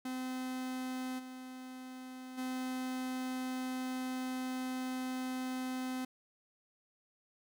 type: tone with level steps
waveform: 45% pulse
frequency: 256.7 Hz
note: C4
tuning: 33 cents flat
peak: -37 / -45 / -36 dBFS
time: 0.05-6.05 s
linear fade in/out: 5 ms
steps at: 1.18 / 2.37 s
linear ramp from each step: 20 ms
effects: none